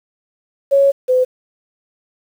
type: tone pair in turn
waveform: sine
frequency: 554.4 / 508.5 Hz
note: C#5 / C5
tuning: 0 / -50 cents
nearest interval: minor second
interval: 150 cents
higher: first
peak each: -8 / -10 dBFS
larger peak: first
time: 0.71-0.92 / 1.08-1.25 s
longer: first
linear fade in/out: 20 ms
effects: 7-bit